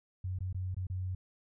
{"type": "tone with dropouts", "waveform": "sine", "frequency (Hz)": 92.5, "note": "F#2", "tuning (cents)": 0, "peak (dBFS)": -33, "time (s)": [0.24, 1.15], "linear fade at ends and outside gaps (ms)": 5, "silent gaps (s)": [[0.388, 0.405], [0.528, 0.545], [0.746, 0.766], [0.869, 0.899]], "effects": []}